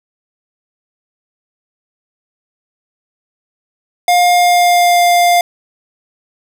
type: tone with pitch glide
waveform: square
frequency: 709 to 701.3 Hz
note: F5 to F5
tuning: +26 to +7 cents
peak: -8 dBFS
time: 4.08-5.41 s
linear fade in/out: 2 ms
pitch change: -19 cents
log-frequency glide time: 4.35-5.03 s
effects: none